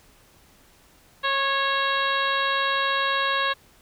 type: harmonic tone with a mistuned harmonic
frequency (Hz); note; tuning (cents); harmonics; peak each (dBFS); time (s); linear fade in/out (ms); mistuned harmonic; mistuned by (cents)
547; C#5; -23; 1 / 2 / 3 / 4 / 5 / 6 / 7 / 8; -31 / -25 / -26 / -35 / -32 / -33 / -30 / -41; 1.23-3.54; 20; 3; +18
effects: pink hiss -56 dBFS RMS until 3.81 s